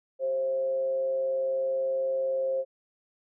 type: tone with frequency modulation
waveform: sine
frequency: 530 Hz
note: C5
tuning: 22 cents sharp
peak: -25 dBFS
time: 0.19-2.65 s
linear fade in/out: 50 ms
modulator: 139 Hz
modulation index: 0.24
effects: none